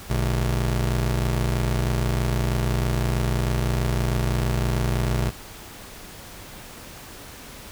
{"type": "ring-modulated tone", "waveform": "35% pulse", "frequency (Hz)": 89.4, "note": "F2", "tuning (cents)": 41, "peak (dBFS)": -16, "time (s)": [0.09, 5.31], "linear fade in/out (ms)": 20, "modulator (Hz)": 31.6, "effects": ["pink hiss -41 dBFS RMS until 7.71 s"]}